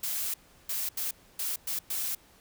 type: noise bursts at uneven times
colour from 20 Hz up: blue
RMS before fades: -32 dBFS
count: 6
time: 0.03-0.34 / 0.69-0.89 / 0.97-1.11 / 1.39-1.56 / 1.67-1.79 / 1.9-2.15 s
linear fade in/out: 5 ms
effects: pink hiss -59 dBFS RMS until 2.4 s